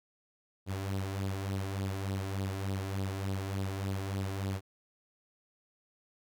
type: tone with flanger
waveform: sawtooth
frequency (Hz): 97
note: G2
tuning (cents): -18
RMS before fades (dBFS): -35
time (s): 0.66-4.61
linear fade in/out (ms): 50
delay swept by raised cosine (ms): 0.22 to 3.02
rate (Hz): 3.4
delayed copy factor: +0.6
effects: none